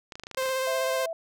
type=clicks; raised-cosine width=0.2 ms; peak=-22 dBFS; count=11; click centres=0.122 / 0.155 / 0.197 / 0.236 / 0.269 / 0.313 / 0.347 / 0.377 / 0.424 / 0.458 / 0.491 s
type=tone with vibrato; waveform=sawtooth; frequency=523.3 Hz; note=C5; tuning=in tune; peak=-22 dBFS; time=0.37-1.06 s; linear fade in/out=5 ms; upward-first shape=sine; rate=16 Hz; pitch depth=17 cents each way
type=tone; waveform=sine; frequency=659.3 Hz; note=E5; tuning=in tune; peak=-30 dBFS; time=0.67-1.13 s; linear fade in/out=2 ms
effects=none